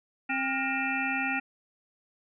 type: harmonic tone with a mistuned harmonic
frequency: 265.6 Hz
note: C4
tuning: 26 cents sharp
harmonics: 1 / 3 / 5 / 7 / 9 / 10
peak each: -34 / -34 / -34 / -34 / -34 / -34 dBFS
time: 0.29-1.4 s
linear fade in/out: 10 ms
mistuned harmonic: 5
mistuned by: +110 cents
effects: none